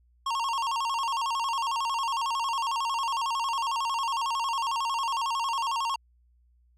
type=tone with vibrato; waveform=square; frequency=1002 Hz; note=B5; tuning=25 cents sharp; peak=-27 dBFS; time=0.26-5.96 s; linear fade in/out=5 ms; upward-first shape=square; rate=11 Hz; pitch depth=140 cents each way; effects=added 60 Hz sine -60 dBFS peak until 6.77 s + low-pass 7000 Hz 12 dB/octave